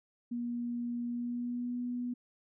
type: tone with pitch glide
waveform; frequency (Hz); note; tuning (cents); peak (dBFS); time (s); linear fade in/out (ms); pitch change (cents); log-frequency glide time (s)
sine; 239.3 to 244.8; A#3 to B3; +46 to -15; -33; 0.31-2.14; 10; +39; 1.06-1.79
effects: none